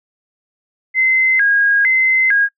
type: tone with vibrato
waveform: sine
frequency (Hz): 1835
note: A#6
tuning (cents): -28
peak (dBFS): -10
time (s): 0.94-2.49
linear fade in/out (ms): 50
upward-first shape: square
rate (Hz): 1.1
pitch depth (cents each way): 200
effects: noise-tail reverb RT60 0.1 s tail -22 dB re dry